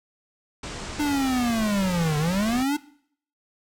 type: low-pass noise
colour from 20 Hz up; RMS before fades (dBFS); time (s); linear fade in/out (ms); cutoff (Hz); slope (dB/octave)
pink; -35; 0.63-2.63; 5; 8400; 48
type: linear two-way sweep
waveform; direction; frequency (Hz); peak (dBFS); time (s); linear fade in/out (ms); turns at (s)
square; down then up; 299.7 to 146.1 to 299.7; -22; 0.99-2.77; 10; 2.18
effects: noise-tail reverb RT60 0.6 s tail -19 dB re dry